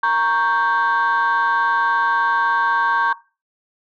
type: chord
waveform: sine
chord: G diminished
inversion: first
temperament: equal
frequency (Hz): 932.3 / 1108.7 / 1568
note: Bb5 / Db6 / G6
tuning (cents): 0 / 0 / 0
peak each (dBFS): -18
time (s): 0.03-3.13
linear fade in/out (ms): 5
effects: noise-tail reverb RT60 0.3 s tail -18 dB re dry + tanh soft clip ceiling -10 dBFS